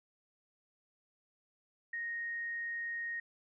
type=tone; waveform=sine; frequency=1864.7 Hz; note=A#6; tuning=in tune; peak=-36 dBFS; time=1.93-3.2 s; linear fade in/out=5 ms; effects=none